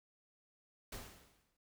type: noise with exponential decay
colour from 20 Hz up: pink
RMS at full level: -45 dBFS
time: 0.92-1.57 s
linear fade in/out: 5 ms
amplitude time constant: 140 ms
effects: noise-tail reverb RT60 0.2 s tail -23 dB re dry